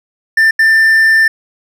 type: tone bursts at uneven times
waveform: triangle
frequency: 1785 Hz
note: A6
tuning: 24 cents sharp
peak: -4 dBFS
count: 2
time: 0.37-0.51 / 0.59-1.28 s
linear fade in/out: 5 ms
effects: none